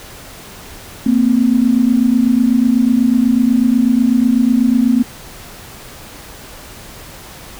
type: tone pair together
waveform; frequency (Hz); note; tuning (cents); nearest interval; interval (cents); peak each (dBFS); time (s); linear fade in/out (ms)
sine; 229.5 / 257.6; A#3 / C4; -27 / -27; major second; 200; -12 / -12; 1.06-5.03; 5
effects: pink hiss -35 dBFS RMS until 7.59 s